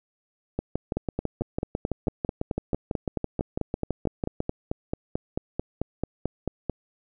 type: two click trains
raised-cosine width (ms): 2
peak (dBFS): -13 / -13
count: 27 / 24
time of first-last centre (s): 0.97-6.697 / 0.59-4.404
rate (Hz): 4.54 / 6.03
effects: none